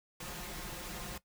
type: noise with comb filter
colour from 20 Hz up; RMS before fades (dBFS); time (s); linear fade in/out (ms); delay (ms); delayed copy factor
pink; -43; 0.2-1.18; 5; 5.6; +0.65
effects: noise-tail reverb RT60 0.1 s tail -17 dB re dry